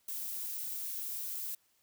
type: noise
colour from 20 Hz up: violet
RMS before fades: -39 dBFS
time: 0.08-1.55 s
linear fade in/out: 5 ms
effects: white hiss -72 dBFS RMS until 1.82 s